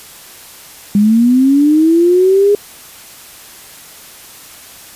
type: linear sweep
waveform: sine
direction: up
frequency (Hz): 200 to 413.9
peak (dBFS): -6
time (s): 0.95-2.55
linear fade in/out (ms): 2
effects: white hiss -36 dBFS RMS until 4.95 s + resampled to 32000 Hz